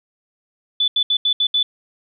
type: tone bursts at uneven times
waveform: sine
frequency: 3481 Hz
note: A7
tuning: 19 cents flat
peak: -14 dBFS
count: 6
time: 0.8-0.88 / 0.96-1.03 / 1.1-1.17 / 1.25-1.33 / 1.4-1.47 / 1.54-1.63 s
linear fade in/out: 5 ms
effects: none